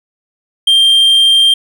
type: tone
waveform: triangle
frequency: 3178 Hz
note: G7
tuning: 23 cents sharp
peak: -4 dBFS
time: 0.67-1.54 s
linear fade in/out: 5 ms
effects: none